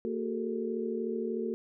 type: tone cluster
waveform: sine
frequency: 228.5 / 373.6 / 416.8 / 450.1 Hz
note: A#3 / F#4 / G#4 / A4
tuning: -34 / +17 / +6 / +39 cents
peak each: -35 / -35 / -40 / -36 dBFS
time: 0.05-1.54 s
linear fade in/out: 0 ms
effects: none